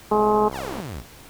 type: harmonic tone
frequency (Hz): 211.6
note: G#3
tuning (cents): +33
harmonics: 1 / 2 / 3 / 4 / 5 / 6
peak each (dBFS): -25 / -19 / -29 / -21 / -24 / -31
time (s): 0.11-0.49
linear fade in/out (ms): 10
type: click train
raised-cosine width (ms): 1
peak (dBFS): -18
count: 46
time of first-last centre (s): 0.12-0.801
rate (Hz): 66.1
type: exponential sweep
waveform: sawtooth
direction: down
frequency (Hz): 1187 to 46.53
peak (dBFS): -27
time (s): 0.51-1.04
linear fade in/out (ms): 50
effects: pink hiss -46 dBFS RMS until 1.29 s